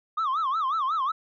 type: tone with vibrato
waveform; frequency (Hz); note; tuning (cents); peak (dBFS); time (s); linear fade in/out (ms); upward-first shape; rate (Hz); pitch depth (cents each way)
sine; 1174.7; D6; 0; -21; 0.17-1.12; 10; sine; 5.5; 220
effects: tanh soft clip ceiling -22 dBFS